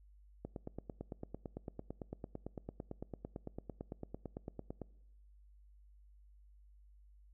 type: click train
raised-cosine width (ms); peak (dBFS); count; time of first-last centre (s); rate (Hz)
2; -29; 40; 0.45-4.817; 8.93
effects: noise-tail reverb RT60 0.9 s tail -23 dB re dry + added 50 Hz sine -59 dBFS peak until 7.33 s